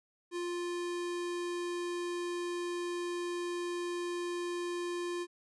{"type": "tone", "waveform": "square", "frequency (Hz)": 350, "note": "F4", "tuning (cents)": 4, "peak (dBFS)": -35, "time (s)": [0.31, 5.27], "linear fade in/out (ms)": 50, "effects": ["resampled to 24000 Hz"]}